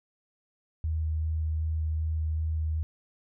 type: tone with vibrato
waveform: sine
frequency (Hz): 78.9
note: D#2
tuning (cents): +25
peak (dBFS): -26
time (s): 0.84-2.83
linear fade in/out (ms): 0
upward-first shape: square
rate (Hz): 2.6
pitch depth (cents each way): 8
effects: none